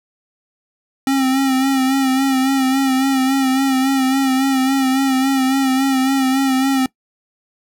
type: tone with vibrato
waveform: square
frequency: 266.2 Hz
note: C4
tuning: 30 cents sharp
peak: -14 dBFS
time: 1.07-6.86 s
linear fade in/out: 2 ms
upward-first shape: sine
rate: 3.6 Hz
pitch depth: 42 cents each way
effects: noise-tail reverb RT60 0.1 s tail -21 dB re dry